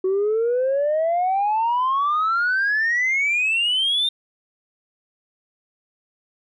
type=exponential sweep; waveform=sine; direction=up; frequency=370 to 3657 Hz; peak=-16 dBFS; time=0.04-4.09 s; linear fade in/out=5 ms; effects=tanh soft clip ceiling -15 dBFS